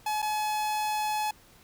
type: tone with dropouts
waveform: 45% pulse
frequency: 851 Hz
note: G#5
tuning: 42 cents sharp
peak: -27 dBFS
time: 0.06-1.31 s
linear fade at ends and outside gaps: 5 ms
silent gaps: 0.22-0.225 s
effects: pink hiss -57 dBFS RMS until 1.63 s